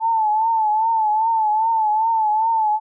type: tone with vibrato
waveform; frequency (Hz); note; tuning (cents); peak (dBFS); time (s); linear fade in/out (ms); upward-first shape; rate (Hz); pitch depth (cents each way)
sine; 879; A5; -2; -15; 0-2.8; 50; triangle; 2.5; 82
effects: none